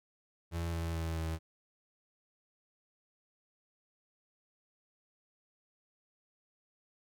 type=tone with pitch steps; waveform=35% pulse; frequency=84.2 / 83.04 / 81.9 / 80.77 Hz; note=E2 / E2 / E2 / E2; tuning=+37 / +13 / -11 / -35 cents; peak=-32 dBFS; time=0.51-1.39 s; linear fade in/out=50 ms; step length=220 ms; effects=none